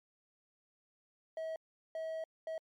triangle tone bursts at uneven times, 643 Hz, E5, 43 cents flat, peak -35 dBFS, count 3, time 1.37-1.56 / 1.95-2.24 / 2.47-2.58 s, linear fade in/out 2 ms, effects MP3 96 kbps

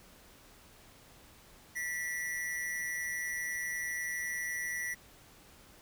square tone with amplitude modulation, 1952 Hz, B6, 21 cents flat, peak -32 dBFS, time 1.75-4.95 s, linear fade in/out 20 ms, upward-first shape sine, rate 160 Hz, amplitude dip 65%, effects pink hiss -58 dBFS RMS until 5.81 s

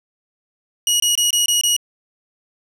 20% pulse tone bursts, 2902 Hz, F#7, 34 cents flat, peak -9 dBFS, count 6, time 0.87-1.765 s, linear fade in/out 2 ms, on 130 ms, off 23 ms, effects none

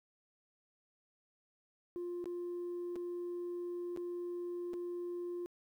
sine tone with dropouts, 350.9 Hz, F4, 8 cents sharp, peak -36 dBFS, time 1.96-5.46 s, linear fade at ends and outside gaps 0 ms, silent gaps 2.242-2.257 / 2.957-2.962 / 3.963-3.973 / 4.734-4.739 s, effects tanh soft clip ceiling -36 dBFS + 12-bit

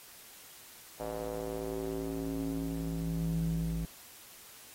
square tone with band-pass filter sweep, 55 Hz, A1, in tune, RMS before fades -35 dBFS, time 1-3.85 s, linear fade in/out 0 ms, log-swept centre 600 to 130 Hz, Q 3.1, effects white hiss -53 dBFS RMS until 4.74 s + AAC 48 kbps

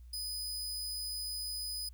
sawtooth tone, 4993 Hz, D#8, 5 cents sharp, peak -34 dBFS, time 0.13-1.89 s, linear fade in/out 5 ms, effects added 60 Hz sine -49 dBFS peak until 1.93 s + white hiss -75 dBFS RMS until 1.93 s

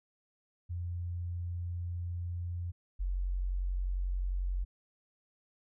sine tone pair in turn, 87.31 / 45.64 Hz, F2 / F#1, 0 / -23 cents, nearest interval major seventh, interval 1123 cents, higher first, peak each -34 / -30 dBFS, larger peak second, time 0.69-2.72 / 2.99-4.65 s, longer first, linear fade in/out 20 ms, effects none

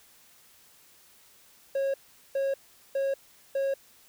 triangle tone bursts, 546 Hz, C#5, 26 cents flat, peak -23 dBFS, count 4, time 1.75-3.74 s, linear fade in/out 5 ms, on 190 ms, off 410 ms, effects white hiss -58 dBFS RMS until 4.08 s

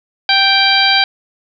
harmonic tone with a mistuned harmonic, 783 Hz, G5, 2 cents flat, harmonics 1 / 2 / 3 / 4 / 5 / 6, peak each -16 / -16 / -16 / -16 / -16 / -16 dBFS, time 0.29-1.04 s, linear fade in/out 2 ms, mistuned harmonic 4, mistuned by +20 cents, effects none

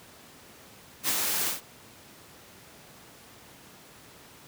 white noise with ADSR envelope, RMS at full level -25 dBFS, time 1.03-1.61 s, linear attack 55 ms, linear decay 35 ms, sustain -3 dB, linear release 140 ms, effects pink hiss -51 dBFS RMS until 4.47 s + high-pass 100 Hz 12 dB/octave

